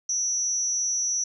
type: tone with amplitude modulation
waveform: sine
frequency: 5880 Hz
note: F#8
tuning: 12 cents flat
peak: -19 dBFS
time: 0.09-1.24 s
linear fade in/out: 5 ms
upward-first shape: sine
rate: 257 Hz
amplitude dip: 95%
effects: 10-bit